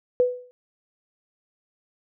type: tone with exponential decay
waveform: sine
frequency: 496.1 Hz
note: B4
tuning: 8 cents sharp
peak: -13 dBFS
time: 0.2-0.51 s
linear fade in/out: 0 ms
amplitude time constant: 67 ms
effects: none